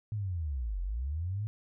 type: linear two-way sweep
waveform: sine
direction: down then up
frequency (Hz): 110 to 42.4 to 110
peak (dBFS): -31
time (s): 0.12-1.47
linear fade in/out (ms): 0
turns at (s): 0.81
effects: none